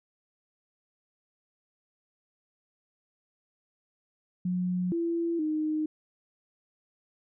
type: tone with pitch steps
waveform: sine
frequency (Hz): 180.7 / 336.8 / 308.8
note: F#3 / E4 / D#4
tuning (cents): -41 / +37 / -13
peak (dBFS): -26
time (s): 4.45-5.86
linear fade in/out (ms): 5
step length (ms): 470
effects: none